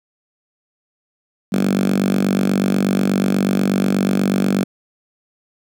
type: tone with high-pass filter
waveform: 5% pulse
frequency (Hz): 48.24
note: G1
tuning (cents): -27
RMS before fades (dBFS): -17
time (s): 1.52-4.64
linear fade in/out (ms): 10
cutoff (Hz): 200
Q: 5.5
effects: none